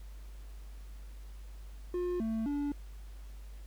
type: tone with pitch steps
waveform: triangle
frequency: 356.5 / 222.9 / 287.9 Hz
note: F4 / A3 / D4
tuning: +36 / +23 / -34 cents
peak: -29 dBFS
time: 1.94-2.72 s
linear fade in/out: 2 ms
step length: 260 ms
effects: added 50 Hz sine -44 dBFS peak until 3.66 s + pink hiss -62 dBFS RMS until 3.66 s